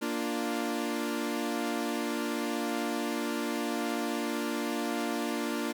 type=chord; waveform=sawtooth; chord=Bb major; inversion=none; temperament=equal; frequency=233.1 / 293.7 / 349.2 Hz; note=Bb3 / D4 / F4; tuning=0 / 0 / 0 cents; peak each=-30 / -30 / -32 dBFS; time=0.01-5.73 s; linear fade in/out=20 ms; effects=none

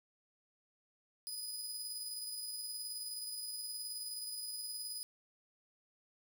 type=tone with tremolo; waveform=20% pulse; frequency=4978 Hz; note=D#8; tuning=in tune; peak=-34 dBFS; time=1.27-5.03 s; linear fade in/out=0 ms; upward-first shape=square; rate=19 Hz; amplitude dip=25%; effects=none

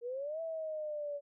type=exponential two-way sweep; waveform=sine; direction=up then down; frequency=465.8 to 659.3 to 570 Hz; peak=-36 dBFS; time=0.01-1.21 s; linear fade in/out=50 ms; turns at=0.41 s; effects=none

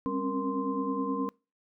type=tone cluster; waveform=sine; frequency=200.4 / 263.5 / 273 / 468 / 1042 Hz; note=G3 / C4 / C#4 / A#4 / C6; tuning=+38 / +12 / -26 / +7 / -7 cents; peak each=-37 / -35 / -32 / -35 / -35 dBFS; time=0.06-1.29 s; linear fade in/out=0 ms; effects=noise-tail reverb RT60 0.3 s tail -25 dB re dry

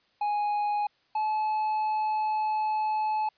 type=tone pair in turn; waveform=triangle; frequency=830.6 / 860.4 Hz; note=G#5 / A5; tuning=0 / -39 cents; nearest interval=minor second; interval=61 cents; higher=second; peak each=-23 dBFS; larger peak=neither; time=0.21-0.87 / 1.15-3.29 s; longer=second; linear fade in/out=5 ms; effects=white hiss -67 dBFS RMS until 3.37 s + resampled to 11025 Hz

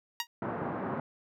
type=tone with exponential decay; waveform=10% pulse; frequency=944 Hz; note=A#5; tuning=22 cents sharp; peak=-18 dBFS; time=0.2-0.27 s; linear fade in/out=1 ms; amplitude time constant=15 ms
type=band-pass noise; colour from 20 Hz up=pink; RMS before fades=-35 dBFS; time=0.42-1 s; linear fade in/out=2 ms; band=130 to 1400 Hz; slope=24 dB/octave
effects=none

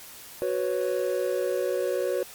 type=chord; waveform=triangle; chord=F# suspended fourth; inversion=none; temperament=equal; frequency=370 / 493.9 / 554.4 Hz; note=F#4 / B4 / C#5; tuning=0 / 0 / 0 cents; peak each=-27 dBFS; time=0.42-2.23 s; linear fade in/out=0 ms; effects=white hiss -45 dBFS RMS until 2.34 s + Opus 48 kbps

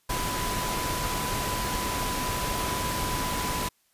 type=tone in noise; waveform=sine; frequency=995 Hz; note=B5; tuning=13 cents sharp; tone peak=-32 dBFS; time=0.09-3.69 s; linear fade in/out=10 ms; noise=pink; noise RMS=-30 dBFS; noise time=0.09-3.69 s; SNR=-5 dB; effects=white hiss -68 dBFS RMS until 3.93 s + resampled to 32000 Hz

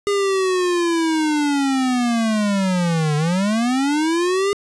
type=linear two-way sweep; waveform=square; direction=down then up; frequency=408.1 to 146.83 to 408.1 Hz; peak=-17 dBFS; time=0.07-4.53 s; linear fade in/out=0 ms; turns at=3.16 s; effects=resampled to 22050 Hz + 8-bit

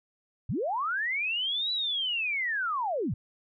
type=linear two-way sweep; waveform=sine; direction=up then down; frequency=77.78 to 3979 to 77.78 Hz; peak=-27 dBFS; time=0.49-3.14 s; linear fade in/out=5 ms; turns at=1.72 s; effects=none

